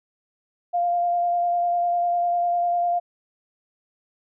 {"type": "tone with vibrato", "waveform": "sine", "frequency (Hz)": 698.5, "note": "F5", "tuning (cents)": 0, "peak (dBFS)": -19, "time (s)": [0.73, 3], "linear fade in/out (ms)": 20, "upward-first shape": "square", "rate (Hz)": 10, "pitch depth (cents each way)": 12, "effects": []}